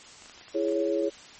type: clicks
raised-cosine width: 0.3 ms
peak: -33 dBFS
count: 9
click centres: 0.222 / 0.259 / 0.297 / 0.377 / 0.412 / 0.482 / 0.55 / 0.684 / 0.723 s
type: chord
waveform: sine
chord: C# minor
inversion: first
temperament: just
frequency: 332.6 / 415.8 / 554.4 Hz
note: E4 / G#4 / C#5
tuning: +16 / +2 / 0 cents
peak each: -28 dBFS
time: 0.54-1.1 s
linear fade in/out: 20 ms
effects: white hiss -48 dBFS RMS until 1.39 s + MP3 32 kbps